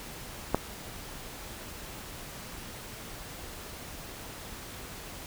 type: click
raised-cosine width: 1 ms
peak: -9 dBFS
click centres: 0.546 s
effects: pink hiss -43 dBFS RMS until 5.26 s